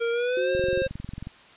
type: tone with pitch glide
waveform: square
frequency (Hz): 466.2 to 532.4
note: A#4 to C5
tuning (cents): 0 to +30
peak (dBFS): -24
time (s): 0-0.88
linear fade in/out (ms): 20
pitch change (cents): +230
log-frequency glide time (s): 0.11-0.51
type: tone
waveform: sine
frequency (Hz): 368.3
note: F#4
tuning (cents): -8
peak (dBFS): -27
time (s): 0.37-0.82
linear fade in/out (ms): 2
type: click train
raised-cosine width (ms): 5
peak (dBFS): -23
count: 17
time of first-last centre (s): 0.55-1.271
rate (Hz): 22.2
effects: white hiss -51 dBFS RMS until 1.56 s + resampled to 8000 Hz